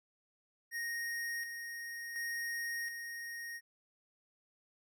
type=tone with tremolo; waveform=square; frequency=1864.7 Hz; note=A#6; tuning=in tune; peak=-37 dBFS; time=0.71-3.61 s; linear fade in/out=50 ms; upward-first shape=square; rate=0.69 Hz; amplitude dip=45%; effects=none